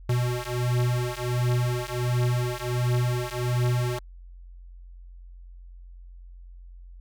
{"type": "beating tone pair", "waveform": "square", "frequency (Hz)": [122.1, 123.5], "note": ["B2", "B2"], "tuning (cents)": [-19, 0], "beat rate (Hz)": 1.4, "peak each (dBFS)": -27, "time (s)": [0.09, 3.99], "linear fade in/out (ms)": 5, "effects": ["added 44 Hz sine -42 dBFS peak until 7 s"]}